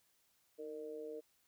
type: tone with amplitude modulation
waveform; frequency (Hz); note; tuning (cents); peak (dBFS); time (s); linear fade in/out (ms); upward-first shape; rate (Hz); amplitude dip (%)
sine; 460; A#4; -23; -39; 0.58-1.21; 20; sine; 147; 90
effects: white hiss -75 dBFS RMS until 1.47 s